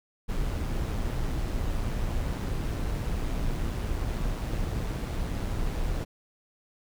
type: noise with amplitude modulation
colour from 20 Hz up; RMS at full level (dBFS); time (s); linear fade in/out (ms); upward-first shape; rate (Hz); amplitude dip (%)
brown; -28; 0.28-6.05; 20; sine; 115; 30
effects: none